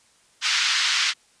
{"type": "band-pass noise", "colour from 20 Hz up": "white", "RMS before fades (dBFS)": -22, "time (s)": [0.41, 1.14], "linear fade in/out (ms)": 50, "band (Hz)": [1300, 5200], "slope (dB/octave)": 24, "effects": ["white hiss -59 dBFS RMS until 1.4 s", "resampled to 22050 Hz"]}